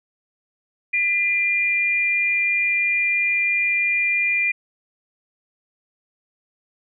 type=tone pair together; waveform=sine; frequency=2000 / 2401 Hz; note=B6 / D7; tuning=+21 / +38 cents; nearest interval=minor third; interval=317 cents; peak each=-25 / -18 dBFS; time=0.93-4.52 s; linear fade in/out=10 ms; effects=none